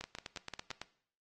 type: two click trains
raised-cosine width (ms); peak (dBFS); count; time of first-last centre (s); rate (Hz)
0.2; -24 / -24; 8 / 5; 0.04-0.816 / 0.01-0.713; 9.02 / 5.69
effects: noise-tail reverb RT60 0.6 s tail -18 dB re dry + AAC 32 kbps